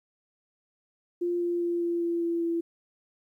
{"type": "tone with pitch steps", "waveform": "sine", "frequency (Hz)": [349.2, 347, 344.8, 342.6, 340.4, 338.3, 336.1], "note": ["F4", "F4", "F4", "F4", "F4", "E4", "E4"], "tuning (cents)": [0, -11, -22, -33, -44, 45, 34], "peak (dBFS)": -25, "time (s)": [1.21, 2.61], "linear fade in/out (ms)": 10, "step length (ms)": 200, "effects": ["11-bit"]}